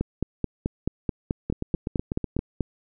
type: two click trains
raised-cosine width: 3 ms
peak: -14 / -11 dBFS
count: 8 / 13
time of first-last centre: 1.5-2.366 / 0.01-2.607 s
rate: 8.08 / 4.62 Hz
effects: none